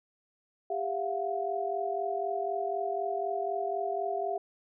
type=tone cluster; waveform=sine; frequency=399.2 / 675 / 719 Hz; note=G4 / E5 / F#5; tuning=+32 / +41 / -50 cents; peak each=-34 / -33 / -34 dBFS; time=0.7-4.38 s; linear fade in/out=5 ms; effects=none